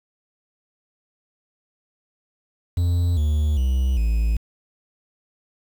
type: tone with pitch steps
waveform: triangle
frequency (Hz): 87.31 / 75.13 / 64.66 / 55.64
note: F2 / D2 / C2 / A1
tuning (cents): 0 / +40 / -20 / +20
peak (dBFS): -15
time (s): 2.77-4.37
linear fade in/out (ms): 5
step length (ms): 400
effects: 7-bit